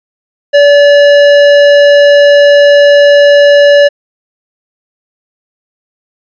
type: tone with hard clipping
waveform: sine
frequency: 575 Hz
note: D5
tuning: 37 cents flat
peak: -3 dBFS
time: 0.53-3.89 s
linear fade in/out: 20 ms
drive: 13 dB
effects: resampled to 16000 Hz